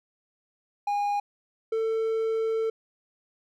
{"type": "tone pair in turn", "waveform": "triangle", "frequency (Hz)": [817, 446.5], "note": ["G#5", "A4"], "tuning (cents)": [-29, 25], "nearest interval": "minor seventh", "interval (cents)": 1046, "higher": "first", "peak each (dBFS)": -22, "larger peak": "neither", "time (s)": [[0.87, 1.2], [1.72, 2.7]], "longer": "second", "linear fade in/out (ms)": 5, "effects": []}